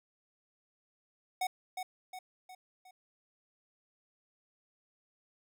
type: tone with echo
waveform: square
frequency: 741 Hz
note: F#5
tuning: 2 cents sharp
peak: -31 dBFS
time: 1.41-1.47 s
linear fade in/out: 5 ms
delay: 360 ms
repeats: 4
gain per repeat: -6 dB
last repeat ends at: 2.91 s
effects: none